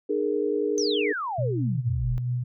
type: chord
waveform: sine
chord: D# suspended fourth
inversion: none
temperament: equal with one note detuned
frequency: 303.1 / 415.3 / 466.2 Hz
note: D#4 / G#4 / A#4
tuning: -45 / 0 / 0 cents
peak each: -29 / -25 / -28 dBFS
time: 0.09-1.13 s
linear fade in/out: 10 ms
type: exponential sweep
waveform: sine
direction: down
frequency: 6272 to 33.73 Hz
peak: -27 dBFS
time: 0.78-2.18 s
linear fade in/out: 0 ms
type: tone with tremolo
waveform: sine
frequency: 123.47 Hz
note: B2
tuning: in tune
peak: -23 dBFS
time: 1.38-2.44 s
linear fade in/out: 10 ms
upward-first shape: sine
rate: 4.5 Hz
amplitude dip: 30%
effects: none